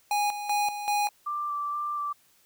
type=tone with tremolo; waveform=square; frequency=825 Hz; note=G#5; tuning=12 cents flat; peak=-24 dBFS; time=0.11-1.09 s; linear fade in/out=2 ms; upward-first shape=square; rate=2.6 Hz; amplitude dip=65%
type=tone with vibrato; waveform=sine; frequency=1175 Hz; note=D6; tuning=1 cent sharp; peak=-28 dBFS; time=1.26-2.13 s; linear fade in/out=10 ms; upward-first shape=square; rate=2.1 Hz; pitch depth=11 cents each way
effects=white hiss -63 dBFS RMS until 2.45 s